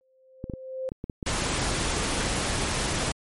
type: tone with exponential growth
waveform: sine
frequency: 522 Hz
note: C5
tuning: 4 cents flat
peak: -26 dBFS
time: 0.01-0.89 s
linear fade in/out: 0 ms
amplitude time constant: 190 ms
type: clicks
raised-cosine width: 3 ms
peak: -19 dBFS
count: 11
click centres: 0.441 / 0.498 / 0.537 / 0.919 / 1.041 / 1.098 / 1.228 / 1.34 / 1.422 / 1.713 / 1.744 s
type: noise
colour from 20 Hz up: pink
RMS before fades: -27 dBFS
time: 1.26-3.12 s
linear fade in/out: 5 ms
effects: MP3 48 kbps